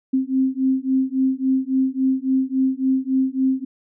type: beating tone pair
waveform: sine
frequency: 261.6 / 265.2 Hz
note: C4 / C4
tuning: 0 / +23 cents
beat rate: 3.6 Hz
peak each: -20 dBFS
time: 0.13-3.65 s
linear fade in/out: 10 ms
effects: none